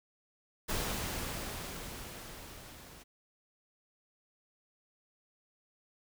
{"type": "noise with level ramp", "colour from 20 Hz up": "pink", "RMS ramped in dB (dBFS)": [-34, -53], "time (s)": [0.68, 3.04], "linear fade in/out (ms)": 20, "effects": []}